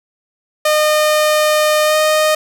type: tone with pitch glide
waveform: sawtooth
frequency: 610 to 617.1 Hz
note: D#5 to D#5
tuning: -34 to -14 cents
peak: -7 dBFS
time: 0.65-2.35 s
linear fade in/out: 5 ms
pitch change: +20 cents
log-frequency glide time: 1.84-1.96 s
effects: none